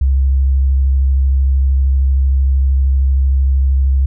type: tone with vibrato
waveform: sine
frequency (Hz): 67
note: C2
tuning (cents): +42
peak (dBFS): -9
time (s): 0.01-4.06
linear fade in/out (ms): 5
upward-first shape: triangle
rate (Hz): 13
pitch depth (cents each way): 28
effects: none